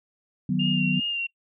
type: chord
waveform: sine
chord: B major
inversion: first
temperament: just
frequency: 154.34 / 185.21 / 246.9 Hz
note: D#3 / F#3 / B3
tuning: -14 / +2 / 0 cents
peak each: -27 / -24 / -27 dBFS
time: 0.49-1 s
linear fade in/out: 5 ms
type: tone with vibrato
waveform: sine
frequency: 2794 Hz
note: F7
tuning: in tune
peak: -25 dBFS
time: 0.59-1.27 s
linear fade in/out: 10 ms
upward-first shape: sine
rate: 2.7 Hz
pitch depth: 30 cents each way
effects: noise-tail reverb RT60 0.1 s tail -23 dB re dry